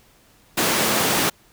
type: high-pass noise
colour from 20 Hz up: pink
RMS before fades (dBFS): -20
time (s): 0.57-1.3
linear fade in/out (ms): 10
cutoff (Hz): 200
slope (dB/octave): 12
effects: pink hiss -55 dBFS RMS until 1.52 s